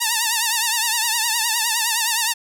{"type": "tone with vibrato", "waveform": "5% pulse", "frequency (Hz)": 913, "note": "A#5", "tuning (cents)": -36, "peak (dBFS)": -6, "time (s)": [0, 2.34], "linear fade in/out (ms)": 20, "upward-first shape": "triangle", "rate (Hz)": 9.7, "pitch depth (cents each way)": 110, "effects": []}